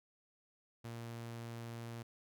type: tone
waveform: sawtooth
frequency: 116.54 Hz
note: A#2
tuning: in tune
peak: -40 dBFS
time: 0.84-2.03 s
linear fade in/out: 10 ms
effects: none